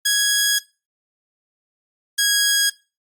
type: tone pair in turn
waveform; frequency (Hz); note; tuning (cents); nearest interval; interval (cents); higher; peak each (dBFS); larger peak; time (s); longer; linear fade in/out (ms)
10% pulse; 1661.2 / 1649.7; G#6 / G#6; 0 / -12; unison; 12; first; -7; neither; 0.05-0.59 / 2.18-2.7; first; 10
effects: noise-tail reverb RT60 0.3 s tail -21 dB re dry + Opus 24 kbps